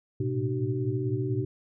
sine tone cluster, 110.2 / 114.5 / 126.2 / 301.9 / 380.1 Hz, A2 / A#2 / B2 / D4 / F#4, +3 / -31 / +38 / +48 / +47 cents, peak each -34 / -36 / -29 / -34 / -32 dBFS, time 0.2-1.45 s, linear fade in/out 5 ms, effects none

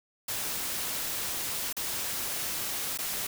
white noise with dropouts, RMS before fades -33 dBFS, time 0.28-3.27 s, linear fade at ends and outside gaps 5 ms, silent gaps 1.728-1.766 / 2.976-2.986 s, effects none

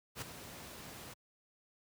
pink noise with ADSR envelope, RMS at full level -39 dBFS, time 0.15-1.14 s, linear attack 67 ms, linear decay 10 ms, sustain -10 dB, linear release 10 ms, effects high-pass 80 Hz 12 dB/octave

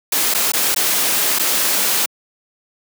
white noise with dropouts, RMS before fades -17 dBFS, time 0.12-2.06 s, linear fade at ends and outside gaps 5 ms, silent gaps 0.34-0.346 / 0.52-0.534 / 0.747-0.761 / 1.388-1.394 s, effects high-pass 200 Hz 12 dB/octave

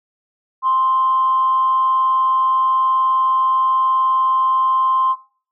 sine tone with amplitude modulation, 1046.5 Hz, C6, in tune, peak -11 dBFS, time 0.62-5.16 s, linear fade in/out 50 ms, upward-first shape sine, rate 229 Hz, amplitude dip 30%, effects noise-tail reverb RT60 0.5 s tail -21 dB re dry + tanh soft clip ceiling -7 dBFS

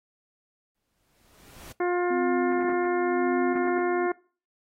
pink noise with exponential growth, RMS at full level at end -43 dBFS, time 0.75-1.72 s, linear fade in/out 1 ms, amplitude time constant 210 ms
harmonic tone, 354.7 Hz, F4, 27 cents sharp, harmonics 1 / 2 / 3 / 4 / 5 / 6, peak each -24 / -30 / -34 / -36 / -38 / -40 dBFS, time 1.8-4.12 s, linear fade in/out 5 ms
sine tone with tremolo, 259.1 Hz, C4, 17 cents flat, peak -26 dBFS, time 2.1-4.07 s, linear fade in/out 10 ms, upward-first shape sine, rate 0.96 Hz, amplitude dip 65%
effects noise-tail reverb RT60 0.4 s tail -23 dB re dry + AAC 48 kbps

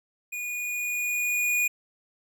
square tone with level ramp, 2451 Hz, D#7, 27 cents flat, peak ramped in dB -32 to -22 dBFS, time 0.32-1.68 s, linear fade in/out 10 ms, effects none

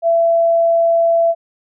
sine tone, 670 Hz, E5, 28 cents sharp, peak -10 dBFS, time 0.02-1.35 s, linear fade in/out 50 ms, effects none

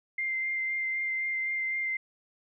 sine tone with vibrato, 2093 Hz, C7, in tune, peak -28 dBFS, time 0.18-1.97 s, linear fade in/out 5 ms, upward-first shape sine, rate 3.9 Hz, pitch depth 13 cents each way, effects none

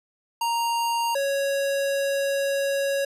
square tone pair in turn, 932.3 / 554.3 Hz, A#5 / C#5, 0 / 0 cents, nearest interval major sixth, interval 900 cents, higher first, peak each -23 dBFS, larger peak neither, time 0.41-1.15 / 1.15-3.05 s, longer second, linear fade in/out 5 ms, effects resampled to 32000 Hz

